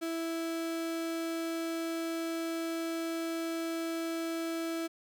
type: tone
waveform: 35% pulse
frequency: 329.6 Hz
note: E4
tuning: in tune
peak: -31 dBFS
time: 0.01-4.88 s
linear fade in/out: 20 ms
effects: none